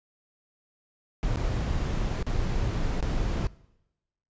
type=noise with dropouts; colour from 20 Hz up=brown; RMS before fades=-27 dBFS; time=1.23-3.47 s; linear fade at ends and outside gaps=0 ms; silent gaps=1.358-1.371 / 2.226-2.266 / 3.006-3.027 s; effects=noise-tail reverb RT60 0.9 s tail -21 dB re dry + resampled to 16000 Hz